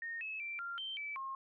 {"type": "tone with pitch steps", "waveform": "sine", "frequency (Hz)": [1844, 2589, 2349, 1388, 3122, 2309, 1073], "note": ["A#6", "E7", "D7", "F6", "G7", "D7", "C6"], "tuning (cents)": [-19, -32, 0, -11, -8, -30, 43], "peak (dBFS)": -39, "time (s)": [0.02, 1.35], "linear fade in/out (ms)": 2, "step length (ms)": 190, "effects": []}